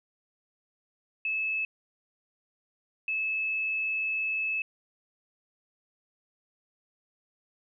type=tone pair in turn; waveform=sine; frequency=2603 / 2603 Hz; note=E7 / E7; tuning=-22 / -22 cents; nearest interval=unison; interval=0 cents; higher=neither; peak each=-27 dBFS; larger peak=neither; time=1.25-1.65 / 3.08-4.62 s; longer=second; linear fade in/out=2 ms; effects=none